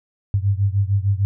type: beating tone pair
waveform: sine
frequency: 97 / 103.6 Hz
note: G2 / G#2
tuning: -18 / -4 cents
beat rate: 6.6 Hz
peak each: -18 / -20 dBFS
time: 0.34-1.25 s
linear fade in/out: 0 ms
effects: none